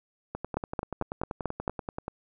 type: two click trains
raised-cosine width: 1 ms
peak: -14 / -19 dBFS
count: 6 / 19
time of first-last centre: 0.57-1.679 / 0.35-2.081 s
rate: 4.51 / 10.4 Hz
effects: none